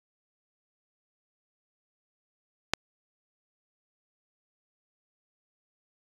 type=click; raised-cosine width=0.2 ms; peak=-5 dBFS; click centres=2.736 s; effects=resampled to 24000 Hz